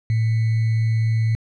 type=tone with sample-and-hold; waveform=sine; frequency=112 Hz; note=A2; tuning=31 cents sharp; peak=-16 dBFS; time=0.1-1.35 s; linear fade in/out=0 ms; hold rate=2100 Hz; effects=low-pass 4000 Hz 12 dB/octave